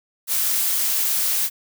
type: noise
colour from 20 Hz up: blue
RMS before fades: -21 dBFS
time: 0.27-1.5 s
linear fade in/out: 50 ms
effects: none